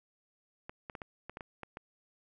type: clicks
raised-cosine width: 0.5 ms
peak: -27 dBFS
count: 9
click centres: 0.695 / 0.898 / 0.952 / 1.018 / 1.296 / 1.371 / 1.408 / 1.633 / 1.771 s
effects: none